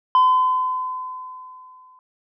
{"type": "tone with exponential decay", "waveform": "sine", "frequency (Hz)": 1019, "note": "C6", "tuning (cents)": -46, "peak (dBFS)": -8, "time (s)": [0.15, 1.99], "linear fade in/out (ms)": 1, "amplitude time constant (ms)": 400, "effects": ["tanh soft clip ceiling -10 dBFS"]}